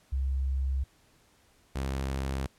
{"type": "tone pair in turn", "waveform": ["sine", "sawtooth"], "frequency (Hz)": [66.8, 67.09], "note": ["C2", "C2"], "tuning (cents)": [36, 44], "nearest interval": "unison", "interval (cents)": 8, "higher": "second", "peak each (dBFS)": -26, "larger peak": "neither", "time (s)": [[0.12, 0.84], [1.75, 2.47]], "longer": "neither", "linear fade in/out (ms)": 10, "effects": ["pink hiss -64 dBFS RMS until 2.58 s", "low-pass 12000 Hz 12 dB/octave"]}